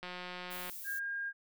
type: click train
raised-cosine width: 0.3 ms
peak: -27 dBFS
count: 121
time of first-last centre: 0.03-0.697 s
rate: 180 Hz
type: noise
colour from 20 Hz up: violet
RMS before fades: -45 dBFS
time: 0.5-1 s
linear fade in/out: 20 ms
type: tone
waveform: sine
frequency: 1615 Hz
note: G#6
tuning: 49 cents flat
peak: -35 dBFS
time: 0.84-1.33 s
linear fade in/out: 50 ms
effects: none